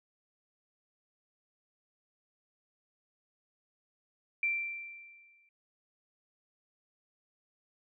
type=tone with exponential decay; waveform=sine; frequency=2352 Hz; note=D7; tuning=2 cents sharp; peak=-26 dBFS; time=4.43-5.49 s; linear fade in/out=2 ms; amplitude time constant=230 ms; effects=none